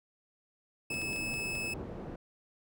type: low-pass noise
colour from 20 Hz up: white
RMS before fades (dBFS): -42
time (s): 0.9-2.16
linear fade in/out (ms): 5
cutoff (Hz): 410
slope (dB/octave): 12
type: tone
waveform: 40% pulse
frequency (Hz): 2600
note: E7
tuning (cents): -24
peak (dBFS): -33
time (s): 0.9-1.74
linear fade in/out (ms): 5
type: clicks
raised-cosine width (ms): 0.2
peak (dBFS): -32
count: 6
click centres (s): 0.942 / 1.017 / 1.131 / 1.162 / 1.34 / 1.553
effects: none